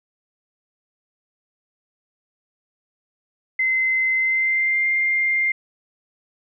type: tone with pitch glide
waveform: sine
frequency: 2060 to 2106 Hz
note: C7 to C7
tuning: -28 to +11 cents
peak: -17 dBFS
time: 3.59-5.52 s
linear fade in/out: 5 ms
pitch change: +39 cents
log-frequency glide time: 4.15-4.87 s
effects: none